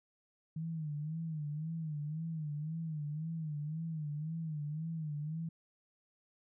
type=tone with vibrato; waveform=sine; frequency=155.56 Hz; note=D#3; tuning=in tune; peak=-36 dBFS; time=0.56-5.49 s; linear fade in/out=5 ms; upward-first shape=sine; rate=1.9 Hz; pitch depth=100 cents each way; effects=none